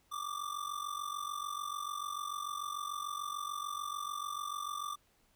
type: ring-modulated tone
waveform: square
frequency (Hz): 1179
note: D6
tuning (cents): +6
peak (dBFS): -35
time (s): 0.11-4.96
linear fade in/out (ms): 20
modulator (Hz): 23.4
effects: pink hiss -71 dBFS RMS until 5.35 s